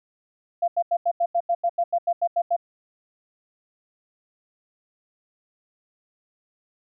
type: tone bursts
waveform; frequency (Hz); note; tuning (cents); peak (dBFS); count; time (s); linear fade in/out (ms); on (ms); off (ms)
sine; 689; F5; -24; -18; 14; 0.62-2.565; 10; 60; 85
effects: none